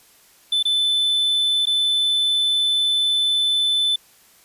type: tone with dropouts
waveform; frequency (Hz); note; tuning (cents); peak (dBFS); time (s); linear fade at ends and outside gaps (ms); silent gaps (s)
triangle; 3516; A7; -2; -15; 0.52-3.96; 5; 0.628-0.652 / 1.656-1.669
effects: white hiss -53 dBFS RMS until 4.44 s + resampled to 32000 Hz